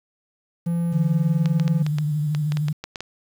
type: tone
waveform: triangle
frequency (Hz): 170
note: F3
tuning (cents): -46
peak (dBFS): -18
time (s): 0.66-1.83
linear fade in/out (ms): 10
type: tone with vibrato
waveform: sine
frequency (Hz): 150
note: D3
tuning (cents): +37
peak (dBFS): -20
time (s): 0.92-2.73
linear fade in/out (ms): 10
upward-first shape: sine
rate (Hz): 13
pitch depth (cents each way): 48
type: clicks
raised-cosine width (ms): 0.2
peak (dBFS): -14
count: 12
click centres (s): 1.458 / 1.598 / 1.679 / 1.865 / 1.985 / 2.349 / 2.521 / 2.571 / 2.684 / 2.84 / 2.958 / 3.006
effects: 8-bit